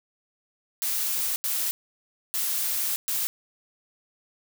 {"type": "noise bursts at uneven times", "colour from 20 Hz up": "blue", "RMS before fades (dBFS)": -27, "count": 4, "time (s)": [[0.82, 1.36], [1.44, 1.71], [2.34, 2.96], [3.08, 3.27]], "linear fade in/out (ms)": 0, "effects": []}